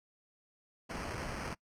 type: noise with sample-and-hold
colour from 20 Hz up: pink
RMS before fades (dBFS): -40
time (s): 0.89-1.55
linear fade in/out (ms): 20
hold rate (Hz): 3675
effects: noise-tail reverb RT60 0.1 s tail -24 dB re dry + low-pass 9000 Hz 12 dB/octave